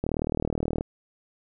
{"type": "click train", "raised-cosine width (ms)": 2, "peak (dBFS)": -13, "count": 31, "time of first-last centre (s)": [0.04, 0.809], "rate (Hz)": 39, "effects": []}